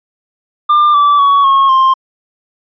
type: tone with pitch steps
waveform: triangle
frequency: 1196 / 1159.3 / 1123.7 / 1089.2 / 1055.7 Hz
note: D6 / D6 / C#6 / C#6 / C6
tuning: +31 / -23 / +23 / -31 / +15 cents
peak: -4 dBFS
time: 0.69-1.94 s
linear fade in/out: 10 ms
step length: 250 ms
effects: resampled to 11025 Hz